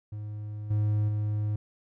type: tone with level steps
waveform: triangle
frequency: 105.4 Hz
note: G#2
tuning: 26 cents sharp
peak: -32 / -21 / -24 dBFS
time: 0.12-1.56 s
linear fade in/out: 5 ms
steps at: 0.7 / 1.08 s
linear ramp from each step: 10 ms
effects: none